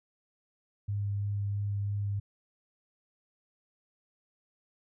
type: tone with vibrato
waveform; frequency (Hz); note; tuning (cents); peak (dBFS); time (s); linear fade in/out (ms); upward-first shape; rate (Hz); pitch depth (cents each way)
sine; 101.4; G#2; -41; -29; 0.88-2.2; 10; sine; 3; 10
effects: none